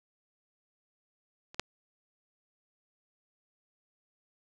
clicks, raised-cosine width 0.2 ms, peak -30 / -12 dBFS, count 2, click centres 1.545 / 1.596 s, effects none

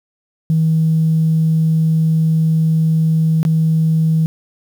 sine tone with dropouts, 160 Hz, D#3, 49 cents sharp, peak -10 dBFS, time 0.5-4.26 s, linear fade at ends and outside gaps 0 ms, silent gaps 3.43-3.451 s, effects tanh soft clip ceiling -6 dBFS + 7-bit

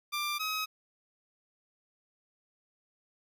15% pulse tone pair in turn, 1186 / 1270 Hz, D6 / D#6, +17 / +35 cents, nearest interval minor second, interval 118 cents, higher second, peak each -25 dBFS, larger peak neither, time 0.12-0.39 / 0.39-0.66 s, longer neither, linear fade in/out 20 ms, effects none

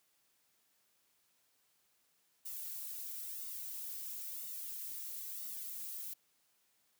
violet noise with flanger, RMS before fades -44 dBFS, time 2.45-6.14 s, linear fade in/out 10 ms, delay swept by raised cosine 1.2 to 3 ms, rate 1 Hz, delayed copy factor -0.85, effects white hiss -75 dBFS RMS until 6.99 s + high-pass 80 Hz 12 dB/octave

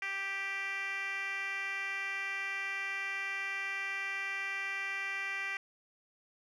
10% pulse tone with band-pass filter, 392 Hz, G4, in tune, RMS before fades -37 dBFS, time 0.02-5.57 s, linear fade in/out 2 ms, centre 2200 Hz, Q 3.2, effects none

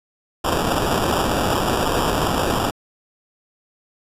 blue noise with sample-and-hold, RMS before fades -20 dBFS, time 0.44-2.71 s, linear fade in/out 10 ms, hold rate 2100 Hz, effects resampled to 32000 Hz

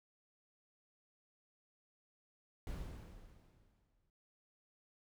brown noise with exponential decay, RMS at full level -42 dBFS, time 2.67-4.1 s, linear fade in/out 1 ms, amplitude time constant 310 ms, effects none

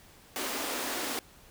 pink high-pass noise, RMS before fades -34 dBFS, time 0.36-1.19 s, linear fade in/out 0 ms, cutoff 240 Hz, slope 48 dB/octave, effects pink hiss -56 dBFS RMS until 1.5 s

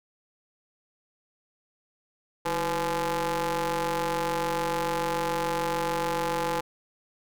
sawtooth ring-modulated tone, 174.61 Hz, F3, in tune, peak -19 dBFS, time 2.45-6.61 s, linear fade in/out 10 ms, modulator 675 Hz, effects none

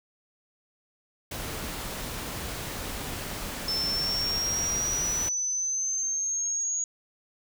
pink noise, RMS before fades -35 dBFS, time 1.31-5.29 s, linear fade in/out 5 ms
sine exponential sweep, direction up, 5290 to 6710 Hz, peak -26 dBFS, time 3.68-6.84 s, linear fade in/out 2 ms
effects none

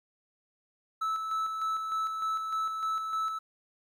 triangle tone with tremolo, 1308 Hz, E6, 14 cents flat, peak -26 dBFS, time 1.01-3.39 s, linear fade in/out 10 ms, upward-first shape square, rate 3.3 Hz, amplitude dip 40%, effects 11-bit

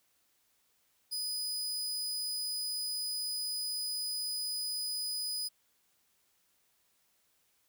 sawtooth tone, 4978 Hz, D#8, in tune, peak -31 dBFS, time 1.11-5.49 s, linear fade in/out 20 ms, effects white hiss -73 dBFS RMS until 7.68 s

